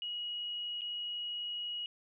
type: tone with dropouts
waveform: sine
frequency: 2902 Hz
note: F#7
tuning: 34 cents flat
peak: -36 dBFS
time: 0.02-1.86 s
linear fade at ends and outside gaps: 1 ms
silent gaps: 0.81-0.817 s
effects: none